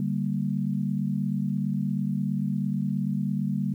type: chord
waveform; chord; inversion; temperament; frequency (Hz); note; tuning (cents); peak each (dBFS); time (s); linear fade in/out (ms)
sine; G minor; second; equal; 146.83 / 196 / 233.1; D3 / G3 / Bb3; 0 / 0 / 0; -29 / -27 / -31; 0-3.74; 2
effects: 10-bit